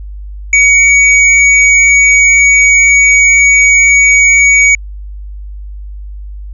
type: tone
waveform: square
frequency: 2251 Hz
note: C#7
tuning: 26 cents sharp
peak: -4 dBFS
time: 0.53-4.75 s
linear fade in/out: 2 ms
effects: added 50 Hz sine -22 dBFS peak until 6.53 s + resampled to 22050 Hz